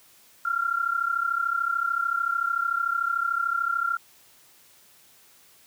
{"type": "tone pair together", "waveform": "sine", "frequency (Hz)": [1363.4, 1396.9], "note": ["F6", "F6"], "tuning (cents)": [-42, 0], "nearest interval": "unison", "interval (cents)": 42, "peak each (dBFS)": -26, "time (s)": [0.45, 3.97], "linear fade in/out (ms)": 5, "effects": ["white hiss -56 dBFS RMS until 5.66 s", "high-pass 60 Hz 12 dB/octave"]}